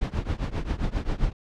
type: noise with tremolo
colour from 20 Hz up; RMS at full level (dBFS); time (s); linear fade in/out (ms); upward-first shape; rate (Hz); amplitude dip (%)
brown; -23; 0.01-1.33; 10; triangle; 7.5; 95
effects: low-pass 5000 Hz 12 dB/octave